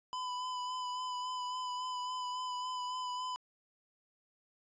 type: tone with vibrato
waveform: square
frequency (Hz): 1002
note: B5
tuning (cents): +25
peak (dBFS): -37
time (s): 0.13-3.36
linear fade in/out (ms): 0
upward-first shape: sine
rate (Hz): 3.6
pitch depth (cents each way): 19
effects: resampled to 16000 Hz